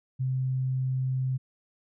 sine tone, 130.2 Hz, C3, 8 cents flat, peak -25 dBFS, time 0.19-1.38 s, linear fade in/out 20 ms, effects none

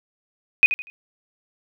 sine tone with echo, 2494 Hz, D#7, 3 cents sharp, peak -8 dBFS, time 0.63-0.66 s, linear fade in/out 0 ms, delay 80 ms, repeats 3, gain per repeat -11 dB, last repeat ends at 0.9 s, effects none

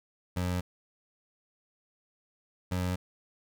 25% pulse tone pair in turn, 89.8 / 90.53 Hz, F2 / F#2, +49 / -37 cents, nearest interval unison, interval 14 cents, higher second, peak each -25 dBFS, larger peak neither, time 0.36-0.61 / 2.71-2.96 s, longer neither, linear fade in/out 10 ms, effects none

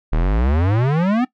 square exponential sweep, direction up, 36.3 to 261.6 Hz, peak -15 dBFS, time 0.12-1.25 s, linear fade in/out 10 ms, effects noise-tail reverb RT60 0.1 s tail -19 dB re dry + low-pass 2000 Hz 12 dB/octave

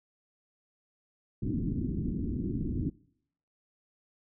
white low-pass noise, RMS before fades -32 dBFS, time 1.42-2.9 s, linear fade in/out 5 ms, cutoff 320 Hz, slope 48 dB/octave, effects noise-tail reverb RT60 0.7 s tail -24 dB re dry

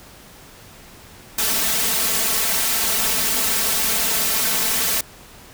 white noise with comb filter, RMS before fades -20 dBFS, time 1.38-5.01 s, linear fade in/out 5 ms, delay 4.5 ms, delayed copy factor +1, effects pink hiss -44 dBFS RMS until 5.53 s

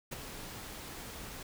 pink noise with ADSR envelope, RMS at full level -39 dBFS, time 0.11-1.43 s, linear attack 15 ms, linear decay 22 ms, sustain -6 dB, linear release 4 ms, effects none

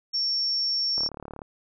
sine tone, 5470 Hz, F8, 37 cents flat, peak -23 dBFS, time 0.13-1.09 s, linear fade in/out 20 ms
click train, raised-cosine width 1 ms, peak -24 dBFS, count 17, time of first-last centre 0.98-1.418 s, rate 36.5 Hz
effects none

